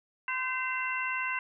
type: harmonic tone with a mistuned harmonic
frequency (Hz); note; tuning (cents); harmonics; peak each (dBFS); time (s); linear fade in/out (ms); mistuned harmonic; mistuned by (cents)
514; C5; -31; 2 / 3 / 4 / 5; -35 / -35 / -35 / -35; 0.28-1.39; 2; 5; +92
effects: none